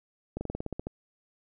slowing click train, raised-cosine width 2 ms, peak -20 dBFS, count 10, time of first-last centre 0.37-0.87 s, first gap 40 ms, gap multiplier 1.08, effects none

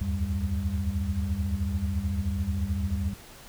sine tone cluster, 71.8 / 81 / 94.7 / 197.6 Hz, D2 / E2 / F#2 / G3, -39 / -30 / +41 / +14 cents, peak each -33 / -29 / -32 / -32 dBFS, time 0.01-3.14 s, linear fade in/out 5 ms, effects pink hiss -48 dBFS RMS until 3.48 s

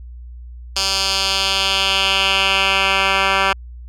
10% pulse tone with band-pass filter sweep, 193.7 Hz, G3, 20 cents flat, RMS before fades -17 dBFS, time 0.76-3.53 s, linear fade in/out 5 ms, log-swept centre 4900 to 1900 Hz, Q 2.1, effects added 60 Hz sine -32 dBFS peak until 3.88 s

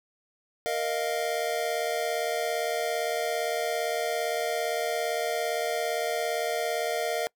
square chord, Bb suspended fourth, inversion none, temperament just, 466.2 / 621.6 / 699.2 Hz, Bb4 / Eb5 / F5, 0 / -2 / +2 cents, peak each -32 dBFS, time 0.66-7.27 s, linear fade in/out 0 ms, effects noise-tail reverb RT60 0.1 s tail -25 dB re dry

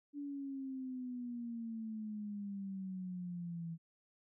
sine exponential sweep, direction down, 290 to 163.9 Hz, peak -40 dBFS, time 0.13-3.78 s, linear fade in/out 50 ms, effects none

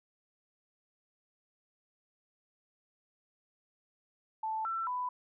sine tone with pitch steps, 878 / 1341 / 995 Hz, A5 / E6 / B5, -4 / +29 / +13 cents, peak -32 dBFS, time 4.43-5.09 s, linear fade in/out 5 ms, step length 220 ms, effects none

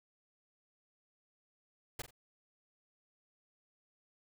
pink noise with echo, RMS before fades -40 dBFS, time 1.99-2.02 s, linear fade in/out 5 ms, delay 44 ms, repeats 2, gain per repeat -11 dB, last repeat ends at 2.108 s, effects none

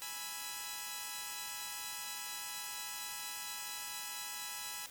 5% pulse chord, E major, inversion first, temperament equal, 830.6 / 987.8 / 1318.5 Hz, G#5 / B5 / E6, 0 / 0 / 0 cents, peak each -34 / -33 / -35 dBFS, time 0.02-4.86 s, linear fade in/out 0 ms, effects white hiss -53 dBFS RMS until 4.9 s

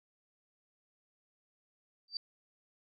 sine tone with exponential growth, 4654 Hz, D8, 17 cents flat, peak -30 dBFS, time 2.08-2.17 s, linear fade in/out 2 ms, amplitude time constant 19 ms, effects none

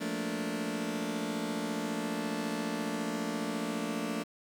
sawtooth chord, Bb major seventh, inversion second, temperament just, 174.81 / 218.5 / 233.1 / 291.4 Hz, F3 / A3 / Bb3 / D4, +2 / -12 / 0 / -13 cents, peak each -37 / -33 / -34 / -33 dBFS, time 0-4.24 s, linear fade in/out 20 ms, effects low-pass 11000 Hz 12 dB/octave + 9-bit

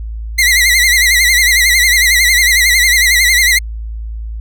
sawtooth tone with vibrato, 2023 Hz, B6, 41 cents sharp, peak -4 dBFS, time 0.38-3.59 s, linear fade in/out 10 ms, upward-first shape sine, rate 11 Hz, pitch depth 93 cents each way, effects added 55 Hz sine -20 dBFS peak until 4.4 s

